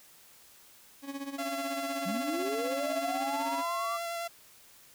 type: tone with tremolo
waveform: 40% pulse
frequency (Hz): 277.2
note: C#4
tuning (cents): 0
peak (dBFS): -33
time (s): 1.02-3.64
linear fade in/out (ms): 50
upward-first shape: sine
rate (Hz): 16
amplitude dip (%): 75
type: tone with vibrato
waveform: sawtooth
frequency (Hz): 680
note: F5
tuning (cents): -46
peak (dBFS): -30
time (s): 1.38-4.28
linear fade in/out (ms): 10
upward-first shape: sine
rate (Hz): 9.9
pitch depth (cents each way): 12
type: linear sweep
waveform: sine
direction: up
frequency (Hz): 174.61 to 1186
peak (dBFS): -32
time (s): 2.05-3.98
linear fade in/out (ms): 20
effects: white hiss -57 dBFS RMS until 4.94 s